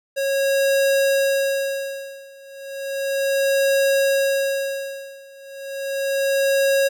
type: tone with tremolo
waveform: square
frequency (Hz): 548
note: C#5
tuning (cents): -20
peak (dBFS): -16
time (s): 0.16-6.89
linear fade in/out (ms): 20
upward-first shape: sine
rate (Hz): 0.34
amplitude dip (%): 95
effects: none